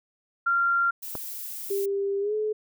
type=tone; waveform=sine; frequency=1384 Hz; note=F6; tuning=16 cents flat; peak=-20 dBFS; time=0.46-0.91 s; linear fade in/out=10 ms
type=noise; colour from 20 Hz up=violet; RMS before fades=-36 dBFS; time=1.02-1.86 s; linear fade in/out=10 ms
type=click; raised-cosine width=1 ms; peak=-19 dBFS; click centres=1.153 s
type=tone with pitch glide; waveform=sine; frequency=397.1 to 428.1 Hz; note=G4 to A4; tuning=+22 to -47 cents; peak=-24 dBFS; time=1.7-2.53 s; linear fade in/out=10 ms; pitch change=+131 cents; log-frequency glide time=2.2-2.34 s
effects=none